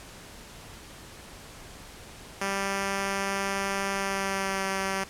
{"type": "tone with pitch glide", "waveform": "5% pulse", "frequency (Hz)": [196.5, 193.12], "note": ["G3", "G3"], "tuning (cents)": [4, -26], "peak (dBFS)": -16, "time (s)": [2.41, 5.04], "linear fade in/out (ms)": 5, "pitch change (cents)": -30, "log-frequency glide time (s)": [3.92, 4.65], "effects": ["pink hiss -46 dBFS RMS until 5.09 s", "low-pass 11000 Hz 12 dB/octave"]}